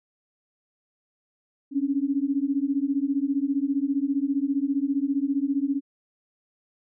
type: beating tone pair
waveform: sine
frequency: 270.9 / 285.9 Hz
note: C#4 / D4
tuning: -40 / -46 cents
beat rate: 15 Hz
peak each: -25 / -25 dBFS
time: 1.71-5.81 s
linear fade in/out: 50 ms
effects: none